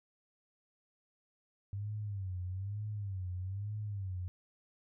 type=tone with vibrato; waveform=sine; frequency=98 Hz; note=G2; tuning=in tune; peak=-36 dBFS; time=1.73-4.28 s; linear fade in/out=0 ms; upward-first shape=sine; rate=1.1 Hz; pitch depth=140 cents each way; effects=none